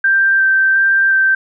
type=tone with vibrato; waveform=sine; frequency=1568 Hz; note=G6; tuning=in tune; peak=-9 dBFS; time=0.04-1.35 s; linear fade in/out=5 ms; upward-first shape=square; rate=1.4 Hz; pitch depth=10 cents each way; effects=none